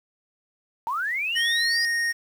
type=linear sweep; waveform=sine; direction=up; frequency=871 to 5030 Hz; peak=-24 dBFS; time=0.87-1.85 s; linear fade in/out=0 ms
type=tone; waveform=square; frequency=1858 Hz; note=A#6; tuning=6 cents flat; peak=-23 dBFS; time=1.35-2.13 s; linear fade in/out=20 ms
effects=low-pass 10000 Hz 12 dB/octave + 8-bit